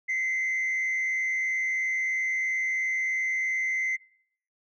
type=tone with frequency modulation; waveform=sine; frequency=2063 Hz; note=C7; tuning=25 cents flat; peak=-23 dBFS; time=0.08-3.97 s; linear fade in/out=20 ms; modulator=103 Hz; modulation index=0.52; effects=noise-tail reverb RT60 0.7 s tail -26 dB re dry + tanh soft clip ceiling -23 dBFS